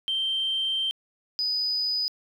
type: tone pair in turn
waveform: sine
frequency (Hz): 3136 / 4978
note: G7 / D#8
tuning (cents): 0 / 0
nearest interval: minor sixth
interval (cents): 800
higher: second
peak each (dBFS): -23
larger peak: neither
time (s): 0.08-0.91 / 1.39-2.08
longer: first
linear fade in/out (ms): 0
effects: tanh soft clip ceiling -19 dBFS + 10-bit